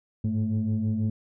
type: tone cluster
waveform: sine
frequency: 103.3 / 109.5 / 219.3 Hz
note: G#2 / A2 / A3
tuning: -9 / -8 / -6 cents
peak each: -26 / -29 / -25 dBFS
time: 0.24-1.1 s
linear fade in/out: 5 ms
effects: tanh soft clip ceiling -19 dBFS